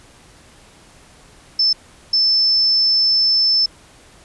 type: tone bursts at uneven times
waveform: sine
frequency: 5280 Hz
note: E8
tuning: 2 cents sharp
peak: -12 dBFS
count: 2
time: 1.59-1.73 / 2.13-3.66 s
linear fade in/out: 5 ms
effects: pink hiss -47 dBFS RMS until 4.24 s + resampled to 24000 Hz